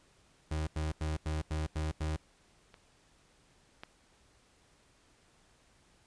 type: tone bursts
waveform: 35% pulse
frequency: 77.7 Hz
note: D#2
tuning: 2 cents flat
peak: -30 dBFS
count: 7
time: 0.51-2.164 s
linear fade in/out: 5 ms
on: 160 ms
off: 89 ms
type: clicks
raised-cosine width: 0.3 ms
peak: -36 / -27 dBFS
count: 2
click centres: 2.742 / 3.835 s
effects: pink hiss -66 dBFS RMS until 6.06 s + resampled to 22050 Hz